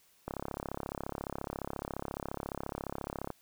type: click train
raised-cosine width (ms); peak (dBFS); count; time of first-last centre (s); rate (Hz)
1; -22; 105; 0.28-3.303; 34.4
effects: white hiss -66 dBFS RMS until 3.41 s